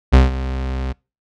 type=tone with ADSR envelope; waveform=40% pulse; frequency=65.2 Hz; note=C2; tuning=5 cents flat; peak=-4 dBFS; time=0.12-0.93 s; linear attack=21 ms; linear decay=160 ms; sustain=-16 dB; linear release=15 ms; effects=noise-tail reverb RT60 0.3 s tail -26 dB re dry + low-pass 4000 Hz 12 dB/octave